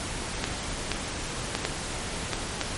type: clicks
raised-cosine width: 0.2 ms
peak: -8 dBFS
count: 6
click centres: 0.441 / 0.917 / 1.551 / 1.651 / 2.333 / 2.613 s
effects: pink hiss -33 dBFS RMS until 2.77 s + MP3 48 kbps